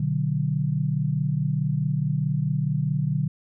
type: chord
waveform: sine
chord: B minor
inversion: none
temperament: just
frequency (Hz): 123.47 / 148.16 / 185.21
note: B2 / D3 / F#3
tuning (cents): 0 / +16 / +2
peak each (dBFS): -28 / -23 / -29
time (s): 0-3.28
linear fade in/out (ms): 5
effects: none